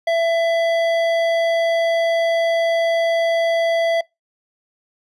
triangle tone with hard clipping, 667 Hz, E5, 20 cents sharp, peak -17 dBFS, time 0.07-4.01 s, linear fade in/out 5 ms, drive 15 dB, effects noise-tail reverb RT60 0.2 s tail -24 dB re dry + resampled to 24000 Hz

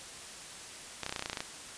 clicks, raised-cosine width 0.2 ms, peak -17 dBFS, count 12, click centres 1.033 / 1.064 / 1.094 / 1.125 / 1.162 / 1.194 / 1.224 / 1.259 / 1.298 / 1.331 / 1.372 / 1.405 s, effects white hiss -46 dBFS RMS until 1.77 s + resampled to 22050 Hz

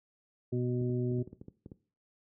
harmonic tone, 123.47 Hz, B2, in tune, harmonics 1 / 2 / 3 / 5, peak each -31 / -35 / -33 / -48 dBFS, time 0.52-1.23 s, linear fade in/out 10 ms
clicks, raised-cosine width 3 ms, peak -32 dBFS, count 10, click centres 0.814 / 0.898 / 1.117 / 1.186 / 1.275 / 1.33 / 1.414 / 1.483 / 1.661 / 1.718 s
effects noise-tail reverb RT60 0.4 s tail -18 dB re dry + high-pass 80 Hz 12 dB/octave

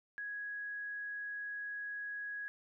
sine tone, 1664 Hz, G#6, 3 cents sharp, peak -39 dBFS, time 0.18-2.48 s, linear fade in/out 0 ms, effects none

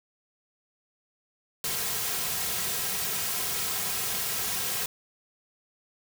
white noise with comb filter, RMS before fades -30 dBFS, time 1.64-4.86 s, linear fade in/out 2 ms, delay 3.4 ms, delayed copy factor -0.65, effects none

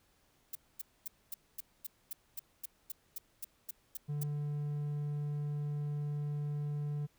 violet noise bursts, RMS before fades -40 dBFS, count 15, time 0.53-4.235 s, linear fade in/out 5 ms, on 23 ms, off 240 ms
triangle tone, 146.83 Hz, D3, in tune, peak -32 dBFS, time 4.08-7.07 s, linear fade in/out 20 ms
effects pink hiss -71 dBFS RMS until 7.18 s

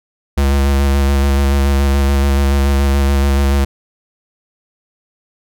square tone with vibrato, 69.3 Hz, C#2, in tune, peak -11 dBFS, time 0.37-3.65 s, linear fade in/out 10 ms, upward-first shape square, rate 7 Hz, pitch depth 21 cents each way, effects none

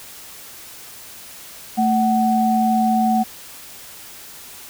sine tone pair together, 222.2 / 747.4 Hz, A3 / F#5, +17 / +17 cents, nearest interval octave + major sixth, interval 2100 cents, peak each -17 dBFS, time 1.77-3.24 s, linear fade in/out 20 ms, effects white hiss -39 dBFS RMS until 4.69 s

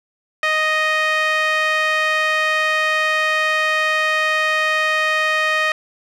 sawtooth tone with band-pass filter, 622.3 Hz, D#5, in tune, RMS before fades -18 dBFS, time 0.43-5.72 s, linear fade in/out 2 ms, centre 2000 Hz, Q 2, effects none

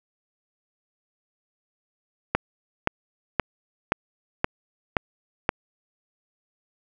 click train, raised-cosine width 0.5 ms, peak -4 dBFS, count 7, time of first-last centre 2.35-5.491 s, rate 1.91 Hz, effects none

